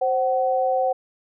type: tone pair together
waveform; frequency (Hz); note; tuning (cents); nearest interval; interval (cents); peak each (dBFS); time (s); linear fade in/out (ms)
sine; 525 / 752.6; C5 / F#5; +6 / +29; tritone; 623; -21; 0.01-0.93; 10
effects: none